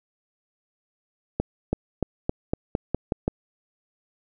accelerating click train, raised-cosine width 2 ms, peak -9 dBFS, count 9, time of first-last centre 1.4-3.279 s, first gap 330 ms, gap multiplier 0.9, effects none

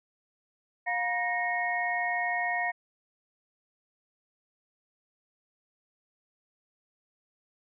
sine tone cluster, 711 / 956 / 1863 / 2182 Hz, F5 / A#5 / A#6 / C#7, +31 / +43 / -2 / -28 cents, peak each -31 / -38 / -30 / -35 dBFS, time 0.86-2.72 s, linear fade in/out 20 ms, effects none

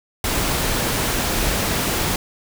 pink noise, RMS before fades -21 dBFS, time 0.24-2.16 s, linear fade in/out 2 ms, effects none

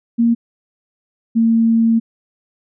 sine tone pair in turn, 233.1 / 227.6 Hz, A#3 / A#3, 0 / -41 cents, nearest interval unison, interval 41 cents, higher first, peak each -10 / -10 dBFS, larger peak neither, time 0.18-0.35 / 1.35-2 s, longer second, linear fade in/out 20 ms, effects none

